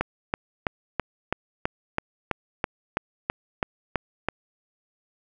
click train, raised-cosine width 0.5 ms, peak -8 dBFS, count 14, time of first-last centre 0.01-4.286 s, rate 3.04 Hz, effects none

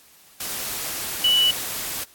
sine tone in noise, 2960 Hz, F#7, in tune, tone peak -15 dBFS, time 1.24-1.51 s, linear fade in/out 5 ms, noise white, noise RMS -29 dBFS, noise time 0.4-2.04 s, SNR +11 dB, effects white hiss -52 dBFS RMS until 2.14 s + AAC 64 kbps

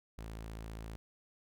sawtooth tone, 55 Hz, A1, in tune, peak -39 dBFS, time 0.18-0.96 s, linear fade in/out 0 ms, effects none

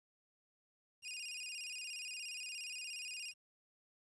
20% pulse tone with vibrato, 2632 Hz, E7, 3 cents flat, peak -38 dBFS, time 1.02-3.34 s, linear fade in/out 50 ms, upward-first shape square, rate 17 Hz, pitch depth 100 cents each way, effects resampled to 24000 Hz + 12-bit

